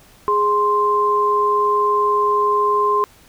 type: tone pair together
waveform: sine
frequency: 415.3 / 1046.5 Hz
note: G#4 / C6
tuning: 0 / 0 cents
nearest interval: octave + major third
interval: 1600 cents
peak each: -19 / -15 dBFS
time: 0.28-3.04 s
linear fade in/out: 0 ms
effects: pink hiss -49 dBFS RMS until 3.28 s